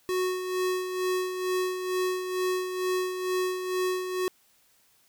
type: tone with tremolo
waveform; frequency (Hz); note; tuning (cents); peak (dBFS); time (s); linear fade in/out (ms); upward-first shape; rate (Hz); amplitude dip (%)
square; 368.3; F#4; -8; -25; 0.09-4.28; 0; sine; 2.2; 55
effects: white hiss -64 dBFS RMS until 5.08 s